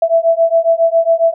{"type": "beating tone pair", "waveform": "sine", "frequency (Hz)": [659.3, 666.6], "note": ["E5", "E5"], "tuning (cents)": [0, 19], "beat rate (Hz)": 7.3, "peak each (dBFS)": -12, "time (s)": [0.02, 1.34], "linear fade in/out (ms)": 5, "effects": []}